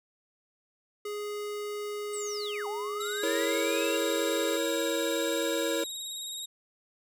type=tone; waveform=square; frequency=415.3 Hz; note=G#4; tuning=in tune; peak=-34 dBFS; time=1.05-4.57 s; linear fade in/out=5 ms
type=linear two-way sweep; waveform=sine; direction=down then up; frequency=8372 to 780 to 2807 Hz; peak=-36 dBFS; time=2.13-3.97 s; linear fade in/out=5 ms; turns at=2.67 s
type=tone with vibrato; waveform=25% pulse; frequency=3772 Hz; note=A#7; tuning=20 cents sharp; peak=-31 dBFS; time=3-6.46 s; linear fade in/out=10 ms; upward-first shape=triangle; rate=19 Hz; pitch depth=40 cents each way
type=chord; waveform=square; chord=A# diminished; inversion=second; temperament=equal; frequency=329.6 / 466.2 / 554.4 Hz; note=E4 / A#4 / C#5; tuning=0 / 0 / 0 cents; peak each=-33 dBFS; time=3.23-5.84 s; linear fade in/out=5 ms
effects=none